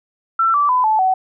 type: tone with pitch steps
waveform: sine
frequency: 1341 / 1160.7 / 1004.6 / 869.5 / 752.6 Hz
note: E6 / D6 / B5 / A5 / F#5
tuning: +29 / -21 / +29 / -21 / +29 cents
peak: -12 dBFS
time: 0.39-1.14 s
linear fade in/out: 5 ms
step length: 150 ms
effects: none